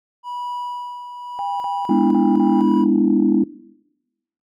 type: tone with tremolo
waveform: triangle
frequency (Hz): 977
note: B5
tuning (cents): -19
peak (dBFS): -23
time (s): 0.23-2.86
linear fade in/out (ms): 50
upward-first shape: sine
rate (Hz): 0.86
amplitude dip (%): 60
type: tone bursts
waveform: sine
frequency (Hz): 802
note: G5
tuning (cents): +39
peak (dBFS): -23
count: 5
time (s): 1.39-2.608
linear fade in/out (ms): 0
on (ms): 210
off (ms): 42
type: chord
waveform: sine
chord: E dominant seventh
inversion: first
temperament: just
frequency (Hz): 206 / 247.2 / 296.7 / 329.6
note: G#3 / B3 / D4 / E4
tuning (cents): -14 / +2 / +18 / 0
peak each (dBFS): -18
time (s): 1.89-3.44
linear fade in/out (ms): 5
effects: noise-tail reverb RT60 1.0 s tail -21 dB re dry + tanh soft clip ceiling -5 dBFS